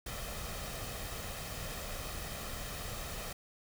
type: noise with comb filter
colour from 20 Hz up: pink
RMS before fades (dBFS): -41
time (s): 0.06-3.33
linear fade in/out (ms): 5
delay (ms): 1.6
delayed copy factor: +0.5
effects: none